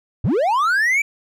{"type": "linear sweep", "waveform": "triangle", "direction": "up", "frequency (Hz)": [72.7, 2349], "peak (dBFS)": -13, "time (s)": [0.24, 1.02], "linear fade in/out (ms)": 5, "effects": []}